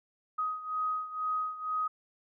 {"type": "beating tone pair", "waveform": "sine", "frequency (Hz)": [1255, 1257.1], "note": ["D#6", "D#6"], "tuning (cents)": [15, 17], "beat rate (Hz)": 2.1, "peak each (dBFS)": [-32, -36], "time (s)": [0.38, 1.88], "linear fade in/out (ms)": 10, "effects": []}